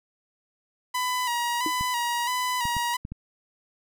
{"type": "tone with vibrato", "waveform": "sawtooth", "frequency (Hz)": 976, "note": "B5", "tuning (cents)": -21, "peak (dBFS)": -21, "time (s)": [0.94, 2.97], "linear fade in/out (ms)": 10, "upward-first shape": "square", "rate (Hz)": 1.5, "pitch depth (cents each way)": 43}
{"type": "tone with exponential decay", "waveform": "sine", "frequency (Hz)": 316.1, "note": "D#4", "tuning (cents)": 27, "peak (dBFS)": -23, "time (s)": [1.66, 1.74], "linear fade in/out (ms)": 2, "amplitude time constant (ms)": 16}
{"type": "clicks", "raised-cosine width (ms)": 5, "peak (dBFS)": -22, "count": 5, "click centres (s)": [1.81, 2.654, 2.767, 3.051, 3.12]}
{"effects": []}